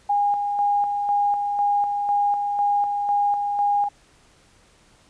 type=tone with tremolo; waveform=sine; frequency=816 Hz; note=G#5; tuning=31 cents flat; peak=-17 dBFS; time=0.09-3.89 s; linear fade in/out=10 ms; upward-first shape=square; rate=2 Hz; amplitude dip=40%; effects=pink hiss -56 dBFS RMS until 5.09 s + resampled to 22050 Hz